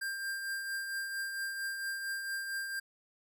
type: tone with tremolo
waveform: square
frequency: 1591 Hz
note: G6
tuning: 25 cents sharp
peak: -34 dBFS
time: 0.01-2.8 s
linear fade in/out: 10 ms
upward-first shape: triangle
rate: 4.4 Hz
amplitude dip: 45%
effects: none